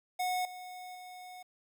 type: tone with level steps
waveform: square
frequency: 731 Hz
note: F#5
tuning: 21 cents flat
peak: -31 / -44 / -46 dBFS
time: 0.19-1.43 s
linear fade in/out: 10 ms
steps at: 0.45 / 0.95 s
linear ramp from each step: 2 ms
effects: 11-bit